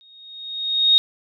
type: tone with exponential growth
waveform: sine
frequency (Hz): 3729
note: A#7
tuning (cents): 0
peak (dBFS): -9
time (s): 0.01-0.98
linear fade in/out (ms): 0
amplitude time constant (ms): 210
effects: none